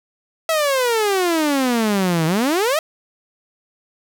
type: exponential two-way sweep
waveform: sawtooth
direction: down then up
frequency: 659.3 to 155.9 to 659.3 Hz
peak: -12 dBFS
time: 0.49-2.79 s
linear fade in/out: 2 ms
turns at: 2.26 s
effects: none